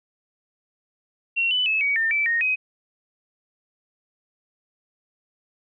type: tone with pitch steps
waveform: sine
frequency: 2734 / 2994 / 2596 / 2258 / 1806 / 2321 / 1857 / 2523 Hz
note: F7 / F#7 / E7 / C#7 / A6 / D7 / A#6 / D#7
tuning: -37 / +20 / -27 / +31 / +45 / -21 / -7 / +23 cents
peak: -19 dBFS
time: 1.36-2.56 s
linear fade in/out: 20 ms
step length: 150 ms
effects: none